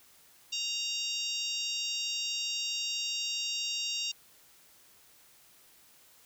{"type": "harmonic tone", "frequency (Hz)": 932.3, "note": "A#5", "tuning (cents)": 0, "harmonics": [3, 4, 5, 6, 7, 8], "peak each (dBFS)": [-36, -37, -40, -38, -45, -43], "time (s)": [0.52, 4.12], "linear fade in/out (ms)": 10, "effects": ["white hiss -60 dBFS RMS until 6.25 s"]}